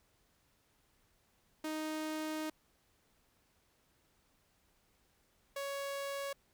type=tone pair in turn; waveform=sawtooth; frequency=311.1 / 557.2 Hz; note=D#4 / C#5; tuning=0 / +9 cents; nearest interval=minor seventh; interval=1009 cents; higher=second; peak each=-33 / -34 dBFS; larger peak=first; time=1.64-2.5 / 5.56-6.33 s; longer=first; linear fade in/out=5 ms; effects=pink hiss -73 dBFS RMS until 6.53 s